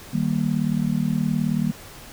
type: chord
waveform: sine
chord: Eb major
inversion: none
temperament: just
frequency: 155.56 / 194.45 / 233.3 Hz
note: Eb3 / G3 / Bb3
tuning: 0 / -14 / +2 cents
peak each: -24 dBFS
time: 0.13-1.72 s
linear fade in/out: 10 ms
effects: pink hiss -42 dBFS RMS until 2.12 s